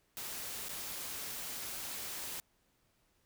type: noise with dropouts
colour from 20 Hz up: white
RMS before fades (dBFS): -42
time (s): 0.17-2.4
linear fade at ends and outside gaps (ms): 0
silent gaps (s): 0.685-0.692
effects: pink hiss -74 dBFS RMS until 3.25 s